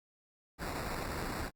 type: noise with sample-and-hold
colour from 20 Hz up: pink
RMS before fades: -38 dBFS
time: 0.58-1.51 s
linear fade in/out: 50 ms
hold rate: 3150 Hz
effects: Opus 48 kbps